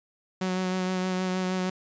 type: tone with vibrato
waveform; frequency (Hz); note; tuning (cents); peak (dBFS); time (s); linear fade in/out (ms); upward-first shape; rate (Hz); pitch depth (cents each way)
sawtooth; 185; F#3; 0; -22; 0.41-1.7; 5; sine; 6.4; 17
effects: resampled to 16000 Hz

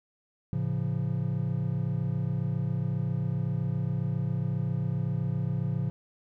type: chord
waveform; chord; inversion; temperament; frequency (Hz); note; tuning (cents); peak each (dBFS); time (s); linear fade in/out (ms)
triangle; A augmented; none; just; 110 / 137.5 / 171.88; A2 / C#3 / E#3; 0 / -14 / -27; -30 / -28 / -30; 0.53-5.9; 0
effects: none

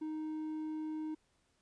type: tone with hard clipping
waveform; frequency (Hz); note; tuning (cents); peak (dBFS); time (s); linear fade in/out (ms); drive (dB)
sine; 311.1; D#4; 0; -38; 0.01-1.15; 10; 3
effects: pink hiss -75 dBFS RMS until 1.61 s + resampled to 22050 Hz

